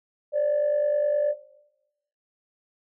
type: tone pair together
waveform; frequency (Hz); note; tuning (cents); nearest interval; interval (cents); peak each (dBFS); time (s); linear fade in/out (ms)
sine; 540 / 589.6; C#5 / D5; -45 / +7; major second; 152; -26 / -20; 0.32-1.35; 50
effects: noise-tail reverb RT60 0.9 s tail -18 dB re dry + tanh soft clip ceiling -16 dBFS